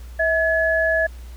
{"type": "tone pair together", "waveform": "sine", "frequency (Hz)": [647, 1701.5], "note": ["E5", "G#6"], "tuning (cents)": [-32, 41], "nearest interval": "octave + perfect fourth", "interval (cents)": 1673, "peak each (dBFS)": -19, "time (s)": [0.19, 1.07], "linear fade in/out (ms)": 10, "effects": ["added 60 Hz sine -34 dBFS peak until 1.36 s", "pink hiss -50 dBFS RMS until 1.36 s"]}